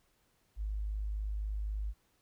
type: tone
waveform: sine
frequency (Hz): 51.91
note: G#1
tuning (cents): 0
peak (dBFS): -33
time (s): 0.56-1.94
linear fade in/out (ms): 50
effects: pink hiss -73 dBFS RMS until 2.21 s